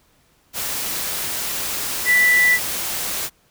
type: tone in noise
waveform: sine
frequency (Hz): 1975.5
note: B6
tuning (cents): 0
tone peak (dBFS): -12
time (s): 2.05-2.59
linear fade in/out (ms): 50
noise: white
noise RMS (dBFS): -25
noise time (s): 0.53-3.3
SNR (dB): +10
effects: pink hiss -59 dBFS RMS until 3.5 s